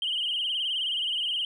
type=tone with vibrato; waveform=sine; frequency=3016 Hz; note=F#7; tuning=32 cents sharp; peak=-25 dBFS; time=0.02-1.45 s; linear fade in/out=2 ms; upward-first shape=sine; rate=19 Hz; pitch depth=100 cents each way; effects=tanh soft clip ceiling -21 dBFS